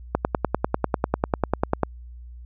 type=click train; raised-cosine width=1 ms; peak=-5 dBFS; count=18; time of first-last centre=0.15-1.833 s; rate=10.1 Hz; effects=added 60 Hz sine -38 dBFS peak until 2.45 s